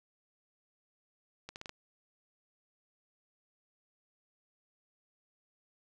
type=accelerating click train; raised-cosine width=0.2 ms; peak=-26 dBFS; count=5; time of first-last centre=1.49-1.694 s; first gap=69 ms; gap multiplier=0.8; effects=none